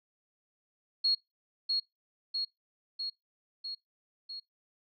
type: tone with echo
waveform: sine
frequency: 4305 Hz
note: C8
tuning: 49 cents sharp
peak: -24 dBFS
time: 1.04-1.15 s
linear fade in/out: 10 ms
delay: 650 ms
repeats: 5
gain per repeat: -3 dB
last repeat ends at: 4.4 s
effects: noise-tail reverb RT60 0.2 s tail -23 dB re dry